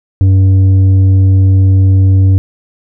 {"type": "tone with tanh clipping", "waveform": "sine", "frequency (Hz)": 95.6, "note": "G2", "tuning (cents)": -43, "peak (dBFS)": -5, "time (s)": [0.21, 2.38], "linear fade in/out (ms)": 0, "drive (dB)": 6, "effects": []}